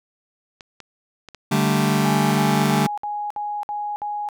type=clicks; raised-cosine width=0.2 ms; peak=-22 dBFS; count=4; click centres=0.608 / 0.803 / 1.287 / 1.347 s
type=chord; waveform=sawtooth; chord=D suspended fourth; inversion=none; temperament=just; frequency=146.83 / 195.78 / 220.2 Hz; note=D3 / G3 / A3; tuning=0 / -2 / +2 cents; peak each=-17 dBFS; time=1.51-2.87 s; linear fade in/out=10 ms
type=tone bursts; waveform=sine; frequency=830.6 Hz; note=G#5; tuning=in tune; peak=-24 dBFS; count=7; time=2.05-4.288 s; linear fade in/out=0 ms; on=270 ms; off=58 ms
effects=none